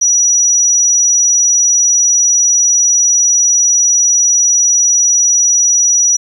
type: tone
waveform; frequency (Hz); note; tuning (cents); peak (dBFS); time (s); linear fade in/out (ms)
sine; 5840; F#8; -24; -7; 0.01-6.17; 10
effects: 7-bit